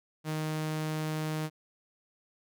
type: tone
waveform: sawtooth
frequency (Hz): 155.56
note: D#3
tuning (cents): 0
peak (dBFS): -27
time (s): 0.24-1.5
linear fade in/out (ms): 50
effects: none